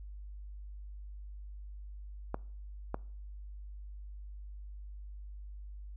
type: clicks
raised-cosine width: 1 ms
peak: -20 dBFS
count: 2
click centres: 2.344 / 2.944 s
effects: noise-tail reverb RT60 0.5 s tail -23 dB re dry + added 50 Hz sine -43 dBFS peak until 5.96 s